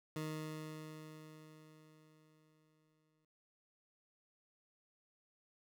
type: tone with exponential decay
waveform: 20% pulse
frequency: 155.56 Hz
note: D#3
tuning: in tune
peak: -34 dBFS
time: 0.16-3.25 s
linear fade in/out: 2 ms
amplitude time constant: 670 ms
effects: none